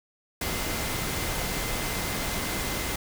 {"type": "tone in noise", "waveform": "sine", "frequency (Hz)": 2068, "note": "C7", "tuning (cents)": -21, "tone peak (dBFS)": -40, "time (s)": [0.41, 2.96], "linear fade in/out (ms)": 5, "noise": "pink", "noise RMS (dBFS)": -30, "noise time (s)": [0.41, 2.96], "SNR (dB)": -13, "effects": []}